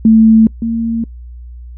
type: tone pair in turn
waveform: sine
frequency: 221.9 / 228.7 Hz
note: A3 / A#3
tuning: +15 / -33 cents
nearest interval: minor second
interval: 52 cents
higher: second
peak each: -3 / -13 dBFS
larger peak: first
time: 0.05-0.47 / 0.62-1.04 s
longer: neither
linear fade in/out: 2 ms
effects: noise-tail reverb RT60 0.1 s tail -25 dB re dry + added 60 Hz sine -28 dBFS peak until 1.77 s